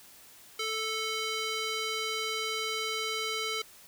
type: tone with band-pass filter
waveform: square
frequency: 440 Hz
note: A4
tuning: in tune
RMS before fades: -33 dBFS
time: 0.59-3.62 s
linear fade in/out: 5 ms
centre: 3500 Hz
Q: 0.99
effects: white hiss -54 dBFS RMS until 3.87 s